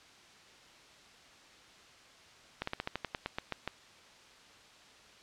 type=slowing click train; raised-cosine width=0.3 ms; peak=-18 dBFS; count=12; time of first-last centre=2.62-3.676 s; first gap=54 ms; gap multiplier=1.11; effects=white hiss -57 dBFS RMS until 5.22 s + low-pass 5000 Hz 12 dB/octave